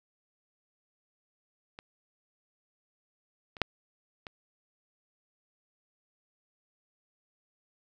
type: clicks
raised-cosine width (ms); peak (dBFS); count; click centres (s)
0.3; -27 / -29 / -7 / -25; 4; 1.789 / 3.568 / 3.617 / 4.268
effects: none